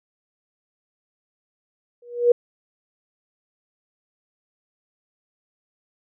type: tone with exponential growth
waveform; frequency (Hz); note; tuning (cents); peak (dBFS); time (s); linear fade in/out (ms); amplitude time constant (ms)
sine; 480.7; B4; -47; -8; 2.02-2.32; 5; 64
effects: none